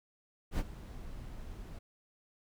brown noise with ADSR envelope, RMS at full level -29 dBFS, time 0.51-1.79 s, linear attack 78 ms, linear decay 41 ms, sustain -16 dB, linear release 7 ms, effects none

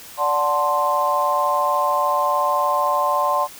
sine chord, D dominant seventh, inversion none, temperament equal with one note detuned, 583.6 / 740 / 880 / 1046.5 Hz, D5 / F#5 / A5 / C6, -11 / 0 / 0 / 0 cents, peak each -23 / -25 / -24 / -19 dBFS, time 0.17-3.48 s, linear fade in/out 50 ms, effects white hiss -40 dBFS RMS until 3.59 s

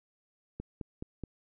click train, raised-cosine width 3 ms, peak -25 dBFS, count 4, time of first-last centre 0.6-1.237 s, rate 4.71 Hz, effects none

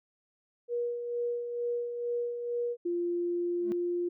sine tone with tremolo, 478.6 Hz, A#4, 46 cents sharp, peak -28 dBFS, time 0.68-2.77 s, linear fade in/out 50 ms, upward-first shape sine, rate 2.2 Hz, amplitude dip 50%
sine tone with pitch glide, 347.2 to 350.2 Hz, F4 to F4, -10 to +5 cents, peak -28 dBFS, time 2.85-4.09 s, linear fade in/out 10 ms, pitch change +15 cents, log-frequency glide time 2.98-3.86 s
triangle tone with exponential growth, 216.3 Hz, A3, 29 cents flat, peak -30 dBFS, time 3.55-3.72 s, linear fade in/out 0 ms, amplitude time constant 35 ms
effects none

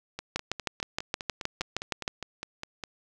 two click trains, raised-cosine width 0.2 ms, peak -11 / -18 dBFS, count 12 / 14, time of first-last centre 0.36-2.079 / 0.19-2.838 s, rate 6.4 / 4.91 Hz, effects none

